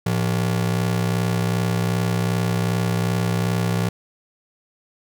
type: ring-modulated tone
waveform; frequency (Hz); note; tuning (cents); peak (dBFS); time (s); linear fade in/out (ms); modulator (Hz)
45% pulse; 141.8; C#3; +40; -16; 0.06-3.89; 5; 31.3
effects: none